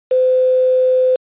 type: tone with quantisation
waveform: sine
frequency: 512 Hz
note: C5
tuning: 38 cents flat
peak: -10 dBFS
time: 0.11-1.16 s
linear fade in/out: 5 ms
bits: 5
effects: resampled to 8000 Hz